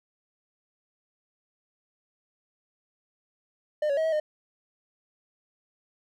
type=tone with pitch steps; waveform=triangle; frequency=604 / 560 / 637 / 643 / 610 Hz; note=D5 / C#5 / D#5 / E5 / D#5; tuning=+48 / +18 / +41 / -43 / -34 cents; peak=-21 dBFS; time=3.82-4.2 s; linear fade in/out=5 ms; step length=76 ms; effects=none